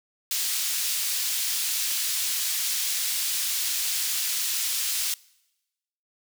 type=high-pass noise; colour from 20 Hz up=pink; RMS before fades=-27 dBFS; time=0.31-5.14 s; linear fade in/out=2 ms; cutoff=3800 Hz; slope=12 dB/octave; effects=noise-tail reverb RT60 1.0 s tail -24 dB re dry